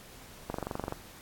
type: click train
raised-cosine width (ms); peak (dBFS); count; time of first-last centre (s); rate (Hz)
1; -19; 11; 0.5-0.924; 23.6
effects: pink hiss -51 dBFS RMS until 1.21 s + AAC 64 kbps